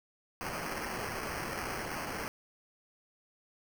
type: noise with sample-and-hold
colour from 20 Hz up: white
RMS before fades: -38 dBFS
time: 0.41-2.28 s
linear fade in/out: 0 ms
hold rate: 3675 Hz
effects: none